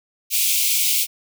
white high-pass noise, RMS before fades -19 dBFS, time 0.3-1.07 s, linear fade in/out 50 ms, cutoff 2200 Hz, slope 96 dB/octave, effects none

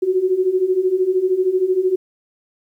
sine beating tone pair, 362.5 / 375.5 Hz, F#4 / F#4, -35 / +26 cents, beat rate 13 Hz, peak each -20 / -16 dBFS, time 0.02-1.96 s, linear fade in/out 10 ms, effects 9-bit

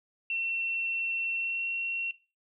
sine tone with pitch glide, 2708 to 2728 Hz, E7 to F7, +46 to -41 cents, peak -29 dBFS, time 0.3-2.11 s, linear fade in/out 2 ms, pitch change +13 cents, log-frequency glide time 1.33-1.66 s, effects noise-tail reverb RT60 0.3 s tail -17 dB re dry

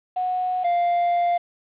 sine / triangle tone pair in turn, 733 / 697.8 Hz, F#5 / F5, -16 / -2 cents, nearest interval minor second, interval 86 cents, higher first, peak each -21 / -16 dBFS, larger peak second, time 0.16-0.64 / 0.64-1.38 s, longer second, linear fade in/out 10 ms, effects resampled to 8000 Hz + 8-bit

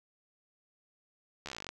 slowing click train, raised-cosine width 0.2 ms, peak -23 dBFS, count 14, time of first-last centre 1.46-1.69 s, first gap 13 ms, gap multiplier 1.05, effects none

